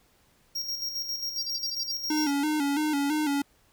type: tone with tremolo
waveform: square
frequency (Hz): 5588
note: F8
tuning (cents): 0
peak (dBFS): -29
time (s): 0.55-2.31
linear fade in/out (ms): 10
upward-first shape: square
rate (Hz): 7.4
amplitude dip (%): 50
type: tone bursts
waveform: sine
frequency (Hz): 4699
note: D8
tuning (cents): 0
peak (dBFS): -31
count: 7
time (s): 1.38-1.914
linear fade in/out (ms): 2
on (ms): 36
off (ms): 47
type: tone with vibrato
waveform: square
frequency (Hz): 293.7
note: D4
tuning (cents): 0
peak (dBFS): -25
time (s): 2.1-3.42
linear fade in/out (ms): 5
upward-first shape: square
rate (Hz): 3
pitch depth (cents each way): 68
effects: pink hiss -64 dBFS RMS until 3.72 s